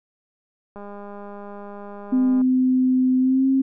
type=click train; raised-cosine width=1 ms; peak=-25 dBFS; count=337; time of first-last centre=0.76-2.415 s; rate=203 Hz
type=tone with pitch glide; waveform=sine; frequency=256.6 to 266.9 Hz; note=C4 to C4; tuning=-34 to +35 cents; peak=-15 dBFS; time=2.12-3.62 s; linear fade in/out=10 ms; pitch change=+69 cents; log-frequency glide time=3.19-3.47 s
effects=none